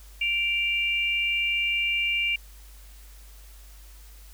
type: tone pair together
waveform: sine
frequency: 2349 / 2794 Hz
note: D7 / F7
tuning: 0 / 0 cents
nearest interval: minor third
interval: 300 cents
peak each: -25 / -26 dBFS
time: 0.21-2.36 s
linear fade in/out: 5 ms
effects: added 50 Hz sine -45 dBFS peak until 4.33 s + white hiss -54 dBFS RMS until 4.33 s